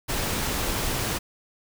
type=noise; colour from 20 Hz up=pink; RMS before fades=-27 dBFS; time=0.08-1.19 s; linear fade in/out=20 ms; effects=none